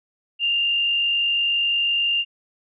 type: tone with frequency modulation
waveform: sine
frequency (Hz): 2800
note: F7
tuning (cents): +4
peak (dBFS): -18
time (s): 0.39-2.25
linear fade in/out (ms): 50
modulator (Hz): 45.9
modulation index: 0.77
effects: none